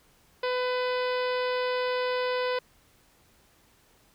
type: harmonic tone with a mistuned harmonic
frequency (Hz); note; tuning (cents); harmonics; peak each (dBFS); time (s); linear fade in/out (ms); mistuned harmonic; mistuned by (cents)
501; B4; +25; 1 / 2 / 3 / 4 / 5 / 6 / 7 / 8 / 9 / 10; -27 / -33 / -37 / -39 / -41 / -43 / -44 / -45 / -46 / -47; 0.43-2.59; 5; 9; -17
effects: pink hiss -62 dBFS RMS until 4.14 s